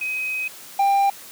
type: tone pair in turn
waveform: sine / triangle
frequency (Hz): 2525 / 793.8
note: D#7 / G5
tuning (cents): +25 / +22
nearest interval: octave + minor sixth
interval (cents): 2003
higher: first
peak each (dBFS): -23 / -13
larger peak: second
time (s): 0.01-0.48 / 0.79-1.1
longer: first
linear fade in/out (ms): 5
effects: white hiss -41 dBFS RMS until 1.31 s + high-pass 150 Hz 12 dB/octave